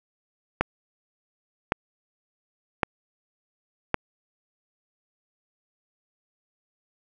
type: click train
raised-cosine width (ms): 0.5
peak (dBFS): -5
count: 4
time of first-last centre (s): 0.61-3.943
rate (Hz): 0.9
effects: none